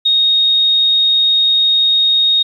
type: tone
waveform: sine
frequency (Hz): 3729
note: A#7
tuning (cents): 0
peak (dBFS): -9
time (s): 0.05-2.43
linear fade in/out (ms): 10
effects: 8-bit